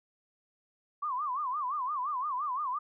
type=tone with vibrato; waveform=sine; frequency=1100 Hz; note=C#6; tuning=14 cents flat; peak=-30 dBFS; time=1.02-2.79 s; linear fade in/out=10 ms; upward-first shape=sine; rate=5.8 Hz; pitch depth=190 cents each way; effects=none